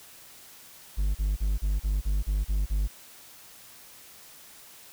triangle tone bursts, 50.2 Hz, G1, 42 cents sharp, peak -21 dBFS, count 9, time 0.97-2.878 s, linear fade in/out 20 ms, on 180 ms, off 36 ms, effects white hiss -50 dBFS RMS until 4.92 s

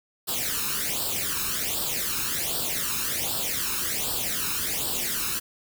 white noise with flanger, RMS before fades -28 dBFS, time 0.27-5.4 s, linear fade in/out 20 ms, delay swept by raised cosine 0.23 to 0.77 ms, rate 1.3 Hz, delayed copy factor +0.75, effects none

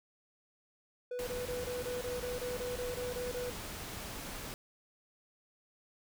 triangle tone bursts, 493.9 Hz, B4, in tune, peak -34 dBFS, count 13, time 1.11-3.502 s, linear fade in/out 5 ms, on 160 ms, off 26 ms
pink noise, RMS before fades -43 dBFS, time 1.19-4.54 s, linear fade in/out 0 ms
effects none

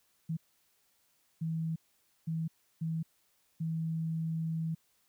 sine tone bursts at uneven times, 162 Hz, E3, 30 cents flat, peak -31 dBFS, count 5, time 0.29-0.37 / 1.41-1.76 / 2.27-2.48 / 2.81-3.03 / 3.6-4.75 s, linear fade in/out 10 ms, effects white hiss -72 dBFS RMS until 5.08 s

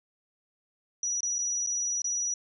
sine tone with dropouts, 5840 Hz, F#8, 24 cents flat, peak -27 dBFS, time 1.03-2.34 s, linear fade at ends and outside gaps 2 ms, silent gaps 1.206-1.23 / 1.384-1.388 / 1.664-1.671 / 2.019-2.043 s, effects none

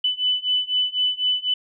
sine beating tone pair, 2994 / 2998 Hz, F#7 / F#7, +20 / +22 cents, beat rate 4 Hz, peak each -23 / -22 dBFS, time 0.04-1.54 s, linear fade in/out 5 ms, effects none

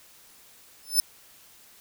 15% pulse tone with exponential growth, 5274 Hz, E8, in tune, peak -9 dBFS, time 0.83-1 s, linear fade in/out 1 ms, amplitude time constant 35 ms, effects white hiss -54 dBFS RMS until 1.8 s

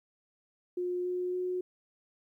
sine tone with pitch steps, 358.1 / 361 / 363.9 Hz, F4 / F#4 / F#4, +43 / -43 / -29 cents, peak -30 dBFS, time 0.77-1.61 s, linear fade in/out 5 ms, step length 280 ms, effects 12-bit

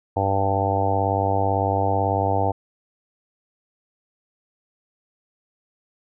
harmonic tone with a mistuned harmonic, 98 Hz, G2, in tune, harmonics 1 / 2 / 3 / 4 / 5 / 6 / 7 / 8 / 9, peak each -24 / -35 / -30 / -33 / -27 / -30 / -26 / -25 / -27 dBFS, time 0.16-2.52 s, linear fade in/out 10 ms, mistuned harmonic 1, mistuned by -15 cents, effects none

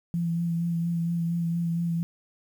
sine tone with vibrato, 169.1 Hz, E3, 44 cents sharp, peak -24 dBFS, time 0.14-2.03 s, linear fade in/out 0 ms, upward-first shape sine, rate 4.3 Hz, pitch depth 21 cents each way, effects 9-bit

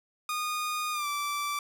sawtooth tone with pitch glide, 1228 to 1165.1 Hz, D#6 to D6, -23 to -14 cents, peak -26 dBFS, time 0.29-1.59 s, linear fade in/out 2 ms, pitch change -91 cents, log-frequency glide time 0.92-1.07 s, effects none

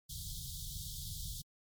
pink band-stop noise, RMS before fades -43 dBFS, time 0.09-1.42 s, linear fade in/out 10 ms, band 170 to 3300 Hz, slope 96 dB/octave, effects MP3 96 kbps

